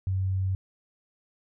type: tone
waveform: sine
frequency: 94.8 Hz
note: F#2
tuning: 43 cents sharp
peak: -24 dBFS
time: 0.07-0.55 s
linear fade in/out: 0 ms
effects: none